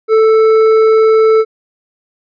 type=tone with hard clipping; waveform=sine; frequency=440.6 Hz; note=A4; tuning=2 cents sharp; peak=-7 dBFS; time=0.08-1.45 s; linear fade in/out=50 ms; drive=7 dB; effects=resampled to 11025 Hz